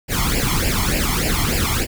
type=noise with flanger; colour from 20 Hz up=pink; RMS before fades=-19 dBFS; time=0.08-1.87 s; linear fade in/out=50 ms; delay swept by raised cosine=0.4 to 0.96 ms; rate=3.4 Hz; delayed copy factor=+0.8; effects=none